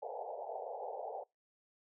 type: band-pass noise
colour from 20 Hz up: white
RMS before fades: -43 dBFS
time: 0.02-1.24 s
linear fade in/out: 10 ms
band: 430 to 860 Hz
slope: 96 dB/octave
effects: noise-tail reverb RT60 0.2 s tail -24 dB re dry